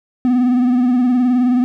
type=tone with vibrato; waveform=triangle; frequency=248.7 Hz; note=B3; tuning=12 cents sharp; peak=-9 dBFS; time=0.25-1.64 s; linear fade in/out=0 ms; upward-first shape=sine; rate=19 Hz; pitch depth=52 cents each way; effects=none